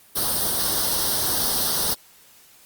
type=noise with comb filter; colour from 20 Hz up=white; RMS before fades=-23 dBFS; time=0.15-1.95 s; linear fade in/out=20 ms; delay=0.21 ms; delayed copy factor=+0.8; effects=white hiss -52 dBFS RMS until 2.65 s + Opus 32 kbps